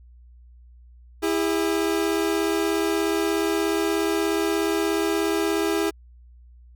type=tone pair together; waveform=40% pulse; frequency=329.6 / 406.4 Hz; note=E4 / G#4; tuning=0 / -38 cents; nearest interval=major third; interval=362 cents; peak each=-23 dBFS; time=1.22-5.91 s; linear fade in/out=20 ms; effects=added 60 Hz sine -46 dBFS peak until 6.75 s